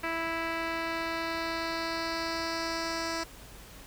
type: tone with low-pass filter sweep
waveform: 10% pulse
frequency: 329.6 Hz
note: E4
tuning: in tune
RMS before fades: -33 dBFS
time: 0.03-3.24 s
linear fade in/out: 10 ms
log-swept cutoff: 2700 to 6100 Hz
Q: 2.3
effects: added 50 Hz sine -53 dBFS peak until 3.86 s + pink hiss -50 dBFS RMS until 3.86 s